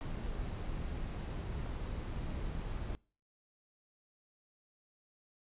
brown noise, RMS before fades -39 dBFS, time 0.01-2.95 s, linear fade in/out 0 ms, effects noise-tail reverb RT60 0.4 s tail -25 dB re dry + resampled to 8000 Hz

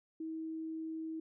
sine tone, 320.6 Hz, E4, 48 cents flat, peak -38 dBFS, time 0.2-1.2 s, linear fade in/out 5 ms, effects none

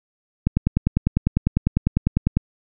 click train, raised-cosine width 5 ms, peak -4 dBFS, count 20, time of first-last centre 0.47-2.37 s, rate 10 Hz, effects none

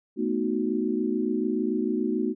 sine chord, B dominant seventh, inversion third, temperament equal, 220 / 246.9 / 311.1 / 370 Hz, A3 / B3 / D#4 / F#4, 0 / 0 / 0 / 0 cents, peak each -29 dBFS, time 0.16-2.35 s, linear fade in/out 50 ms, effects none

